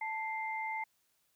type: tone pair together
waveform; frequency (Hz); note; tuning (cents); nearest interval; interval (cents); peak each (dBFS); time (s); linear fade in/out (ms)
sine; 880.7 / 2093; A5 / C7; +1 / 0; octave + minor third; 1499; -37 / -38; 0.01-0.84; 5
effects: white hiss -75 dBFS RMS until 1.35 s